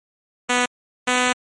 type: tone pair in turn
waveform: 5% pulse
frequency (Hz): 246.9 / 249.8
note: B3 / B3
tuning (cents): 0 / +20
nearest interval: unison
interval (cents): 20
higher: second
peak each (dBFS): -5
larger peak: neither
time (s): 0.49-0.66 / 1.07-1.33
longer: second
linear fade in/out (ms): 10
effects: MP3 48 kbps